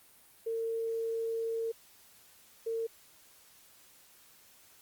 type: tone bursts at uneven times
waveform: sine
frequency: 454.4 Hz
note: A#4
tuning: 44 cents flat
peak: -31 dBFS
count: 2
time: 0.46-1.72 / 2.66-2.87 s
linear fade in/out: 10 ms
effects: white hiss -60 dBFS RMS until 4.81 s + Opus 32 kbps